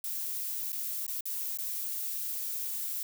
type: noise with dropouts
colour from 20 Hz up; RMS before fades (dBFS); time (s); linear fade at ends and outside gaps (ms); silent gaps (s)
violet; -35; 0.04-3.03; 2; 0.721-0.728 / 1.066-1.079 / 1.208-1.255 / 1.573-1.586
effects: none